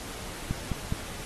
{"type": "click train", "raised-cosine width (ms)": 5, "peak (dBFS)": -15, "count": 3, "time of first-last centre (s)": [0.51, 0.924], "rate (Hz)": 4.83, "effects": ["pink hiss -40 dBFS RMS until 1.25 s", "AAC 32 kbps"]}